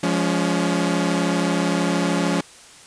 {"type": "chord", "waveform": "sawtooth", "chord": "Db major", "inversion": "first", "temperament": "equal with one note detuned", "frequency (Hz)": [174.61, 207.7, 281.5], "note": ["F3", "Ab3", "Db4"], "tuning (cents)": [0, 0, 27], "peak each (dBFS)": [-18, -21, -19], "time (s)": [0.03, 2.41], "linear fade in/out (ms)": 5, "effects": ["white hiss -45 dBFS RMS until 2.86 s", "resampled to 22050 Hz"]}